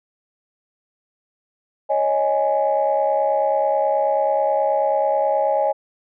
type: chord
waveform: sine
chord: C# suspended second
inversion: none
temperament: just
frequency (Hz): 554.4 / 623.7 / 831.5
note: C#5 / D#5 / G#5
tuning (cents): 0 / +4 / +2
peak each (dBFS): -20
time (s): 1.89-5.73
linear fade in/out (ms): 20
effects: tanh soft clip ceiling -8 dBFS